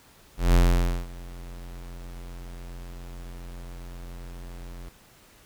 square tone with ADSR envelope, 43.65 Hz, F1, in tune, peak -15 dBFS, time 0.37-4.89 s, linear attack 170 ms, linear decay 520 ms, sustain -23 dB, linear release 5 ms, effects pink hiss -55 dBFS RMS until 5.45 s

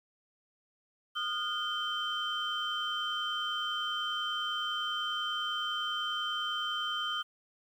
sine tone cluster, 1230 / 1426 / 3105 Hz, D#6 / F6 / G7, -20 / +36 / -17 cents, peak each -36 / -37 / -33 dBFS, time 1.15-7.23 s, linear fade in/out 20 ms, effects tanh soft clip ceiling -24 dBFS + 10-bit

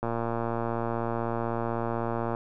click train, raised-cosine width 1 ms, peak -16 dBFS, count 270, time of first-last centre 0.03-2.349 s, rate 116 Hz, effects none

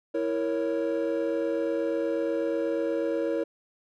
triangle chord, A# diminished, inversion second, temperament equal, 329.6 / 466.2 / 554.4 Hz, E4 / A#4 / C#5, 0 / 0 / 0 cents, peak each -27 / -27 / -27 dBFS, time 0.14-3.44 s, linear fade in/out 10 ms, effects tanh soft clip ceiling -17 dBFS

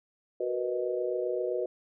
sine chord, B major seventh, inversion second, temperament equal, 370 / 466.2 / 493.9 / 622.3 Hz, F#4 / A#4 / B4 / D#5, 0 / 0 / 0 / 0 cents, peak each -32 / -38 / -32 / -35 dBFS, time 0.4-1.66 s, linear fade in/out 5 ms, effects none

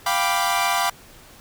sawtooth chord, G dominant seventh, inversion third, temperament equal, 698.5 / 784 / 987.8 / 1174.7 Hz, F5 / G5 / B5 / D6, 0 / 0 / 0 / 0 cents, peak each -21 dBFS, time 0.06-0.9 s, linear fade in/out 5 ms, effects pink hiss -47 dBFS RMS until 1.4 s

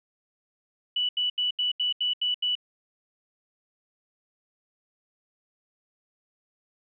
sine tone bursts, 2960 Hz, F#7, in tune, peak -23 dBFS, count 8, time 0.96-2.553 s, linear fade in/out 5 ms, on 130 ms, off 79 ms, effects none

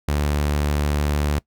sawtooth tone, 73.42 Hz, D2, in tune, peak -15 dBFS, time 0.08-1.39 s, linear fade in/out 5 ms, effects noise-tail reverb RT60 0.1 s tail -22 dB re dry

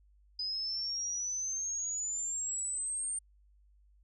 sine exponential sweep, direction up, 4978 to 8810 Hz, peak -33 dBFS, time 0.39-3.19 s, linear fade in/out 5 ms, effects added 50 Hz sine -61 dBFS peak until 4.03 s

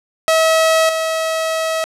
sawtooth tone with level steps, 644 Hz, E5, 41 cents flat, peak -7 / -13 dBFS, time 0.28-1.84 s, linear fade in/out 0 ms, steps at 0.89 s, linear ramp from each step 2 ms, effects low-pass 11000 Hz 12 dB/octave

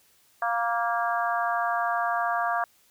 harmonic tone with a mistuned harmonic, 233.1 Hz, A#3, in tune, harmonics 3 / 4 / 5 / 6 / 7, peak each -27 / -32 / -29 / -34 / -32 dBFS, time 0.42-2.64 s, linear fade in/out 2 ms, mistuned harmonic 4, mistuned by +19 cents, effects white hiss -62 dBFS RMS until 2.9 s

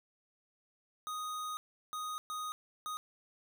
square tone bursts at uneven times, 1244.5 Hz, D#6, in tune, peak -38 dBFS, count 4, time 1.07-1.57 / 1.93-2.18 / 2.3-2.52 / 2.86-2.97 s, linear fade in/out 0 ms, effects none

